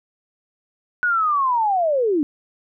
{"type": "linear sweep", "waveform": "sine", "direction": "down", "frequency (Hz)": [1480, 276.7], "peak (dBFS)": -16, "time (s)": [1.03, 2.23], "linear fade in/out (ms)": 0, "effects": []}